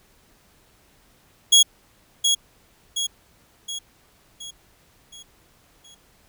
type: tone with echo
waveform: 25% pulse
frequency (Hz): 3322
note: G#7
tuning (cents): 0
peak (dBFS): -7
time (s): 1.52-1.63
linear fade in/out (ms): 10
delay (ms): 720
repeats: 6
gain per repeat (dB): -6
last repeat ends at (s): 5.95
effects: pink hiss -58 dBFS RMS until 6.28 s